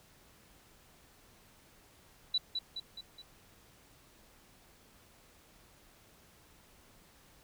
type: tone with echo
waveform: sine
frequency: 3951 Hz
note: B7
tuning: in tune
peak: -27 dBFS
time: 2.34-2.38 s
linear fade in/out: 5 ms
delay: 210 ms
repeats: 4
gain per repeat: -5 dB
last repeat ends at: 3.22 s
effects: pink hiss -62 dBFS RMS until 7.43 s